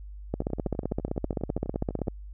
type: two click trains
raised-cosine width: 2 ms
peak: -14 / -24 dBFS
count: 28 / 21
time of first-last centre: 0.34-2.082 / 0.42-2.073 s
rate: 15.5 / 12.1 Hz
effects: added 50 Hz sine -39 dBFS peak until 2.33 s